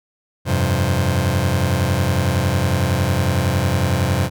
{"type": "chord", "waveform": "sawtooth", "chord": "F suspended second", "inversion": "none", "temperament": "just", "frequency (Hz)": [87.31, 98.22, 130.96], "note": ["F2", "G2", "C3"], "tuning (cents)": [0, 4, 2], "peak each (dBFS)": -16, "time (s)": [0.45, 4.3], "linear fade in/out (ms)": 50, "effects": []}